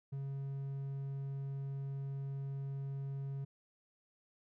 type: tone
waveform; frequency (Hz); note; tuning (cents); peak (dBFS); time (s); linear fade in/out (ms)
triangle; 137.5; C#3; -14; -36; 0.12-3.45; 10
effects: none